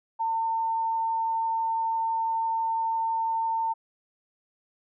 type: tone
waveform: sine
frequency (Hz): 903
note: A5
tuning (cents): +45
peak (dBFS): -24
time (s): 0.19-3.74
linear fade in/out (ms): 20
effects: none